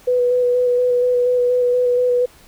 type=tone with vibrato; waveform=sine; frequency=493.9 Hz; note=B4; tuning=in tune; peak=-13 dBFS; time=0.07-2.26 s; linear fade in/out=10 ms; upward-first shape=square; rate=4.2 Hz; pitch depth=13 cents each way; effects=pink hiss -48 dBFS RMS until 2.47 s